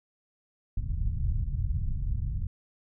pink low-pass noise, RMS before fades -29 dBFS, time 0.77-2.47 s, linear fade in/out 5 ms, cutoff 120 Hz, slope 24 dB/octave, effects none

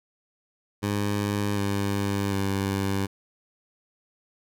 15% pulse tone with pitch steps, 102.3 / 100.14 / 98.02 Hz, G#2 / G2 / G2, -26 / +37 / 0 cents, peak -18 dBFS, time 0.82-3.07 s, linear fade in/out 20 ms, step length 750 ms, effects none

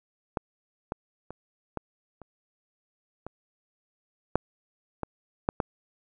clicks, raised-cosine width 1 ms, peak -13 / -16 / -25 / -17 / -30 / -23 / -7 / -16 / -9 / -11 dBFS, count 10, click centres 0.372 / 0.921 / 1.306 / 1.773 / 2.217 / 3.266 / 4.356 / 5.033 / 5.489 / 5.602 s, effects none

